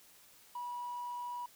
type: tone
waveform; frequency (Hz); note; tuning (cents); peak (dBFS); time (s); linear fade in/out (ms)
triangle; 972; B5; -28; -35; 0.55-1.46; 5
effects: tanh soft clip ceiling -35 dBFS + white hiss -61 dBFS RMS until 1.55 s